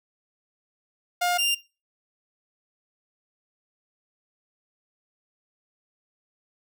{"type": "tone pair in turn", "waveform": "sawtooth", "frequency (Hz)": [709, 2793], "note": ["F5", "F7"], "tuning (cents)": [26, -1], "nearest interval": "2 octaves", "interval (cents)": 2373, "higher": "second", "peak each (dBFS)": -18, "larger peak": "neither", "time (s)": [[1.21, 1.38], [1.38, 1.55]], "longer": "neither", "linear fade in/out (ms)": 10, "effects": ["noise-tail reverb RT60 0.3 s tail -20 dB re dry"]}